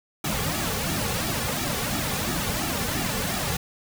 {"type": "noise with flanger", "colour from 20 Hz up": "pink", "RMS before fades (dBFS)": -27, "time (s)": [0.24, 3.57], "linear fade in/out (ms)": 5, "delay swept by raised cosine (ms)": [1.9, 3.2], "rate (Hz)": 2.9, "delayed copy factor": -0.75, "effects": []}